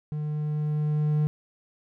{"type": "tone with level ramp", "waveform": "triangle", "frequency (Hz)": 150.8, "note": "D3", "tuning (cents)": 46, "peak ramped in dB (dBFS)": [-26, -18], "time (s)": [0.12, 1.27], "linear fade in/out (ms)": 0, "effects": []}